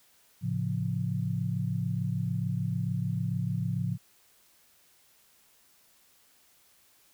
sine chord, A augmented, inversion none, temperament equal with one note detuned, 110 / 136.76 / 174.61 Hz, A2 / C#3 / E#3, 0 / -23 / 0 cents, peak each -32 dBFS, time 0.41-3.98 s, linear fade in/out 50 ms, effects white hiss -63 dBFS RMS until 7.13 s

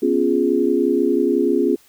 sine chord, C# dominant seventh, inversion third, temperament equal, 246.9 / 277.2 / 349.2 / 415.3 Hz, B3 / C#4 / E#4 / G#4, 0 / 0 / 0 / 0 cents, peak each -22 / -20 / -19 / -20 dBFS, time 0.02-1.76 s, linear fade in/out 10 ms, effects white hiss -53 dBFS RMS until 1.88 s

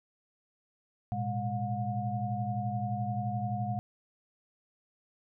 sine tone cluster, 111.8 / 123.4 / 204.3 / 719 Hz, A2 / B2 / G#3 / F#5, +28 / -1 / -28 / -50 cents, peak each -35 / -36 / -37 / -35 dBFS, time 1.12-3.79 s, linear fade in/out 0 ms, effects none

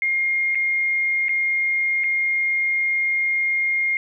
sine tone with dropouts, 2129 Hz, C7, 30 cents sharp, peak -18 dBFS, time 0.02-3.97 s, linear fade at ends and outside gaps 1 ms, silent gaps 0.548-0.554 / 1.284-1.292 / 2.037-2.041 s, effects none

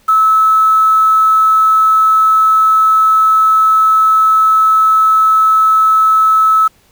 sine tone with quantisation, 1300 Hz, E6, 24 cents flat, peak -6 dBFS, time 0.08-6.68 s, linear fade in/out 10 ms, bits 5, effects pink hiss -51 dBFS RMS until 6.91 s

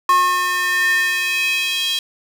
square tone with high-pass filter sweep, 361.1 Hz, F#4, 42 cents flat, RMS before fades -18 dBFS, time 0.09-1.99 s, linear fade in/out 2 ms, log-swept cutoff 1100 to 3400 Hz, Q 5.1, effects none

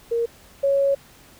sine tone pair in turn, 466.2 / 554.4 Hz, A#4 / C#5, 0 / 0 cents, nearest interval minor third, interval 300 cents, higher second, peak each -19 / -16 dBFS, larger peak second, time 0.11-0.26 / 0.63-0.95 s, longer second, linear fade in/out 10 ms, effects pink hiss -50 dBFS RMS until 1.39 s

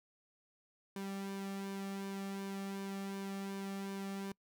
sawtooth tone with flanger, 196 Hz, G3, in tune, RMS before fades -42 dBFS, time 0.96-4.32 s, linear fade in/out 2 ms, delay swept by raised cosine 1.5 to 2.01 ms, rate 2.7 Hz, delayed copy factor -0.6, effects noise-tail reverb RT60 0.1 s tail -26 dB re dry

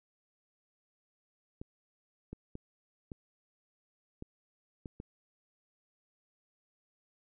clicks, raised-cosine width 3 ms, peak -29 dBFS, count 7, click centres 1.615 / 2.33 / 2.554 / 3.118 / 4.224 / 4.858 / 5.001 s, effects none

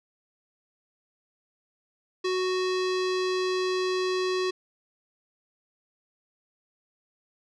square tone with low-pass filter, 370 Hz, F#4, in tune, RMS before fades -27 dBFS, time 2.24-4.51 s, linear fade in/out 10 ms, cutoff 4800 Hz, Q 2, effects none

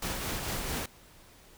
pink noise with tremolo, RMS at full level -33 dBFS, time 0.02-0.86 s, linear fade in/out 5 ms, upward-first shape sine, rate 4.5 Hz, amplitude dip 30%, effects pink hiss -56 dBFS RMS until 1.57 s

